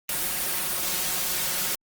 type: noise with comb filter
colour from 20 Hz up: white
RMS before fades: -27 dBFS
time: 0.09-1.75 s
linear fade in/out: 2 ms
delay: 5.5 ms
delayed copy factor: +1
effects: Opus 32 kbps